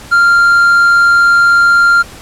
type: tone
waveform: triangle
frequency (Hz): 1392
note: F6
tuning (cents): -6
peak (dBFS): -3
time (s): 0.11-2.03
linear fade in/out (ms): 20
effects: pink hiss -33 dBFS RMS until 2.21 s + low-pass 11000 Hz 12 dB/octave